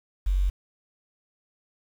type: tone with quantisation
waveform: sine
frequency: 46.92 Hz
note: F#1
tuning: 25 cents sharp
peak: -20 dBFS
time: 0.26-0.5 s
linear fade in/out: 10 ms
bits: 8
effects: none